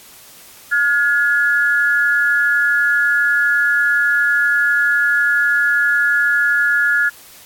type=tone pair together; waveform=sine; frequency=1428.1 / 1696 Hz; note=F6 / G#6; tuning=+38 / +36 cents; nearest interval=minor third; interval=298 cents; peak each=-15 dBFS; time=0.71-7.1 s; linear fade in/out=20 ms; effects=white hiss -42 dBFS RMS until 7.45 s + AAC 64 kbps